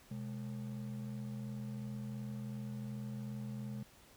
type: ring-modulated tone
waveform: triangle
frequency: 168.1 Hz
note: E3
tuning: 34 cents sharp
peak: -35 dBFS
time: 0.11-3.83 s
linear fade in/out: 2 ms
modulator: 41.4 Hz
effects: pink hiss -62 dBFS RMS until 4.16 s